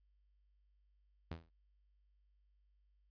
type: tone with exponential decay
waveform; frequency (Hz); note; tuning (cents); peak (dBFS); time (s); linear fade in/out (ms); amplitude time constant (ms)
sawtooth; 82.4; E2; 0; -36; 1.31-1.5; 5; 40
effects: added 50 Hz sine -70 dBFS peak until 3.1 s + resampled to 11025 Hz